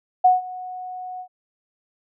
sine tone with ADSR envelope, 735 Hz, F#5, 12 cents flat, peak -9 dBFS, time 0.24-1.28 s, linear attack 11 ms, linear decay 160 ms, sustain -21 dB, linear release 79 ms, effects none

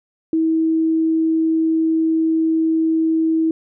sine tone, 322.2 Hz, E4, 39 cents flat, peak -14 dBFS, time 0.33-3.51 s, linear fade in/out 2 ms, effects none

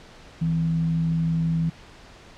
sine tone with frequency modulation, 163.6 Hz, E3, 13 cents flat, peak -20 dBFS, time 0.41-1.7 s, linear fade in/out 10 ms, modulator 94 Hz, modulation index 0.25, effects pink hiss -47 dBFS RMS until 2.37 s + low-pass 5000 Hz 12 dB/octave

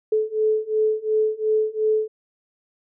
sine beating tone pair, 431.6 / 434.4 Hz, A4 / A4, -33 / -22 cents, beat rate 2.8 Hz, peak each -22 / -21 dBFS, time 0.12-2.08 s, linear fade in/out 5 ms, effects none

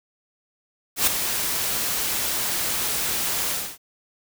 white noise with ADSR envelope, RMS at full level -17 dBFS, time 0.96-3.78 s, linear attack 110 ms, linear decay 8 ms, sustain -8 dB, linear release 270 ms, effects none

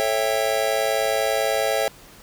square chord, A dominant seventh, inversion none, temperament just, 440 / 550 / 660 / 792 Hz, A4 / C#5 / E5 / G5, 0 / -14 / +2 / +18 cents, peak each -28 / -25 / -25 / -28 dBFS, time 0-1.88 s, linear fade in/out 0 ms, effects pink hiss -47 dBFS RMS until 2.22 s

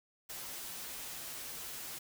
white noise with comb filter, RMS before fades -44 dBFS, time 0.29-1.99 s, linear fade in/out 10 ms, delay 10 ms, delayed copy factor -0.6, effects none

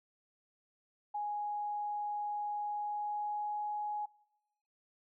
sine tone with pitch glide, 830.6 to 836.4 Hz, G#5 to G#5, 0 to +12 cents, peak -34 dBFS, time 1.14-4.06 s, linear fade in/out 10 ms, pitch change +12 cents, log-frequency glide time 2.63-3.64 s, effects noise-tail reverb RT60 1.0 s tail -25 dB re dry

